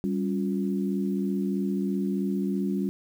sine tone cluster, 195.6 / 278.7 / 353.9 Hz, G3 / C#4 / F4, -4 / +9 / +23 cents, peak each -26 / -31 / -33 dBFS, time 0.04-2.89 s, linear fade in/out 0 ms, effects 9-bit

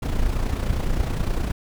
brown noise with amplitude modulation, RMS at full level -20 dBFS, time 0.02-1.52 s, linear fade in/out 10 ms, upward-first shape sine, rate 29.7 Hz, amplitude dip 60%, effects none

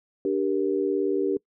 sine chord, G minor, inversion second, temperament equal with one note detuned, 293.7 / 392 / 470.2 Hz, D4 / G4 / Bb4, 0 / 0 / +15 cents, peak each -27 / -24 / -29 dBFS, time 0.25-1.37 s, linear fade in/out 2 ms, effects noise-tail reverb RT60 0.1 s tail -24 dB re dry

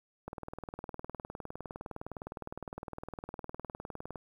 click train, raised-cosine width 1 ms, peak -26 dBFS, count 77, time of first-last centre 0.28-4.158 s, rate 19.6 Hz, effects 10-bit

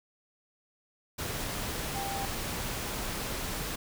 sine tone in noise, 790 Hz, G5, 13 cents sharp, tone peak -35 dBFS, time 1.95-2.26 s, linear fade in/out 10 ms, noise pink, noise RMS -35 dBFS, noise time 1.18-3.76 s, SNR -3 dB, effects none

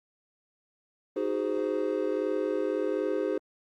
triangle chord, Ab dominant seventh, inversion second, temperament just, 311.5 / 373.8 / 415.3 / 519.1 Hz, Eb4 / Gb4 / Ab4 / C5, +2 / +18 / 0 / -14 cents, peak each -31 / -31 / -29 / -30 dBFS, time 1.16-3.38 s, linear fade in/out 5 ms, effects Opus 24 kbps

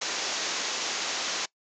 white low-pass noise, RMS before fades -31 dBFS, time 0.01-1.46 s, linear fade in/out 10 ms, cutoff 7000 Hz, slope 96 dB/octave, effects noise-tail reverb RT60 0.1 s tail -22 dB re dry + high-pass 300 Hz 12 dB/octave

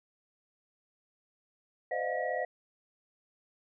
sine tone cluster, 511 / 602 / 639 / 712 / 1919 Hz, C5 / D5 / D#5 / F5 / A#6, -41 / +43 / +46 / +33 / +50 cents, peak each -36 / -37 / -38 / -35 / -38 dBFS, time 1.91-2.45 s, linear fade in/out 5 ms, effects none

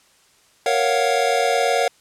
square chord, Gb major seventh, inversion first, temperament equal with one note detuned, 466.2 / 554.4 / 698.5 / 737.4 Hz, Bb4 / Db5 / F5 / Gb5, 0 / 0 / 0 / -6 cents, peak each -23 dBFS, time 0.66-1.88 s, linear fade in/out 2 ms, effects white hiss -56 dBFS RMS until 2 s + low-pass 9000 Hz 12 dB/octave

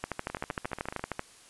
two click trains, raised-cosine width 0.5 ms, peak -22 / -16 dBFS, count 11 / 16, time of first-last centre 0.3-0.994 / 0.04-1.194 s, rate 14.4 / 13 Hz, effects white hiss -55 dBFS RMS until 1.49 s + resampled to 24000 Hz

